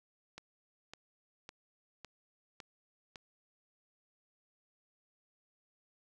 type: click train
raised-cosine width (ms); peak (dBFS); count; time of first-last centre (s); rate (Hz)
0.2; -29; 6; 0.38-3.158; 1.8
effects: none